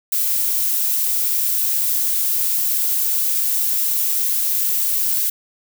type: noise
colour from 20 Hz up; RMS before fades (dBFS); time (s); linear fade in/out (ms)
violet; -19; 0.12-5.3; 5
effects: none